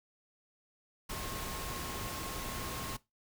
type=tone in noise; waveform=sine; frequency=1077 Hz; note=C6; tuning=50 cents sharp; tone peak=-46 dBFS; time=1.09-2.97 s; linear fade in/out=10 ms; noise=pink; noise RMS=-40 dBFS; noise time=1.09-2.97 s; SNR=-9 dB; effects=noise-tail reverb RT60 0.2 s tail -19 dB re dry

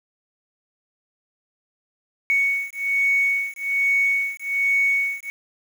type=beating tone pair; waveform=sine; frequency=2224 / 2225.2 Hz; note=C#7 / C#7; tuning=+5 / +6 cents; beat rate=1.2 Hz; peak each=-21 dBFS; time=2.3-5.3 s; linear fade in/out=0 ms; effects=tanh soft clip ceiling -11 dBFS + 7-bit

